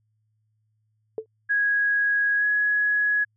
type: tone with exponential decay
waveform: sine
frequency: 440 Hz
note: A4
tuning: in tune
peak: -22 dBFS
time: 1.18-1.26 s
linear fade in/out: 1 ms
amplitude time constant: 17 ms
type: tone with pitch glide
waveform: sine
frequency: 1656 to 1678.1 Hz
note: G#6 to G#6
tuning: -5 to +18 cents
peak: -19 dBFS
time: 1.49-3.25 s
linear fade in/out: 20 ms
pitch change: +23 cents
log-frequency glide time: 2.37-2.45 s
effects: added 108 Hz sine -67 dBFS peak until 3.36 s